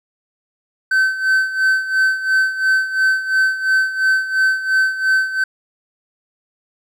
triangle tone with tremolo, 1536 Hz, G6, 36 cents flat, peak -9 dBFS, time 0.91-5.44 s, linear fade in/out 5 ms, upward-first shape sine, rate 2.9 Hz, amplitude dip 75%, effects none

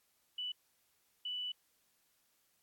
sine tone bursts at uneven times, 2971 Hz, F#7, 6 cents sharp, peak -37 dBFS, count 2, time 0.38-0.52 / 1.25-1.52 s, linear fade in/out 5 ms, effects white hiss -75 dBFS RMS until 2.62 s + AAC 64 kbps

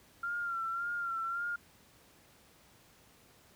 sine tone with vibrato, 1379 Hz, F6, 22 cents flat, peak -33 dBFS, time 0.23-1.56 s, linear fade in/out 5 ms, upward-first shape sine, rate 1.8 Hz, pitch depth 48 cents each way, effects pink hiss -62 dBFS RMS until 3.55 s + high-pass 60 Hz 12 dB/octave

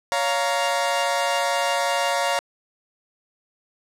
sawtooth chord, Bb minor, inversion first, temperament equal with one note detuned, 560.5 / 698.5 / 932.3 Hz, Db5 / F5 / Bb5, +19 / 0 / 0 cents, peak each -21 dBFS, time 0.12-2.39 s, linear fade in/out 0 ms, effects low-pass 10000 Hz 12 dB/octave

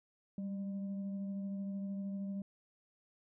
sine tone with frequency modulation, 196 Hz, G3, in tune, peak -37 dBFS, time 0.38-2.42 s, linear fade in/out 2 ms, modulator 405 Hz, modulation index 0.26, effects none

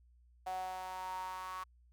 sawtooth tone with high-pass filter sweep, 185.6 Hz, F#3, 6 cents sharp, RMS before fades -42 dBFS, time 0.46-1.64 s, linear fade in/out 10 ms, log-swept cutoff 720 to 1100 Hz, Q 8.9, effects added 60 Hz sine -62 dBFS peak until 1.92 s

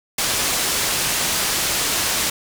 white low-pass noise, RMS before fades -21 dBFS, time 0.18-2.3 s, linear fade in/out 5 ms, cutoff 9500 Hz, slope 12 dB/octave, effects none

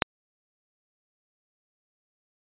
click, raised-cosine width 0.3 ms, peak -3 dBFS, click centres 0.022 s, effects resampled to 8000 Hz

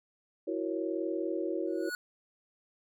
sine chord, F# dominant seventh, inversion third, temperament equal with one note detuned, 329.6 / 370 / 470.5 / 554.4 Hz, E4 / F#4 / A#4 / C#5, 0 / 0 / +16 / 0 cents, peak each -34 / -35 / -39 / -38 dBFS, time 0.47-1.9 s, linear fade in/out 10 ms
square tone with exponential growth, 1462 Hz, F#6, 21 cents flat, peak -32 dBFS, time 1.67-1.95 s, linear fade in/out 1 ms, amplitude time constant 60 ms
effects none

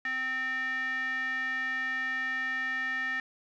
square tone with band-pass filter, 260 Hz, C4, 11 cents flat, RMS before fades -32 dBFS, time 0.05-3.2 s, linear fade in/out 2 ms, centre 1900 Hz, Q 9.4, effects resampled to 16000 Hz

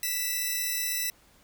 5% pulse tone pair together, 1975.5 / 2646 Hz, B6 / E7, 0 / +6 cents, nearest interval perfect fourth, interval 506 cents, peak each -19 / -23 dBFS, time 0.03-1.1 s, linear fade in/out 2 ms, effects pink hiss -60 dBFS RMS until 1.43 s

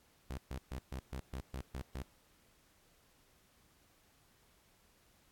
sawtooth tone bursts, 65.41 Hz, C2, in tune, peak -36 dBFS, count 9, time 0.3-2.024 s, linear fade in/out 0 ms, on 76 ms, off 130 ms, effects pink hiss -69 dBFS RMS until 5.31 s + AAC 64 kbps

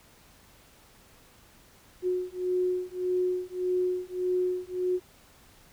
sine beating tone pair, 363.3 / 365 Hz, F#4 / F#4, -32 / -24 cents, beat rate 1.7 Hz, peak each -29 / -29 dBFS, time 2.02-5 s, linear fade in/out 50 ms, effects pink hiss -57 dBFS RMS until 5.72 s

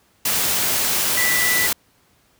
sine tone in noise, 1975.5 Hz, B6, in tune, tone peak -19 dBFS, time 1.17-1.67 s, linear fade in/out 5 ms, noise white, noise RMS -20 dBFS, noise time 0.25-1.73 s, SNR -2 dB, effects pink hiss -59 dBFS RMS until 2.39 s + high-pass 60 Hz 12 dB/octave

